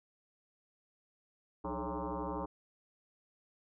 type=tone with frequency modulation; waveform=sine; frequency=311.1 Hz; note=D#4; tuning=in tune; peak=-35 dBFS; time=1.64-2.46 s; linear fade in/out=10 ms; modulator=122 Hz; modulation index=6.5; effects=none